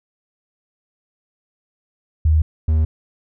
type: tone pair in turn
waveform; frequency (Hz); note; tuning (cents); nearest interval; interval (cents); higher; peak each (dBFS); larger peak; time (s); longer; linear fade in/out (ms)
sine / triangle; 78.1 / 78.5; D#2 / D#2; +7 / +16; unison; 9; second; -11; neither; 2.25-2.42 / 2.68-2.85; neither; 5
effects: none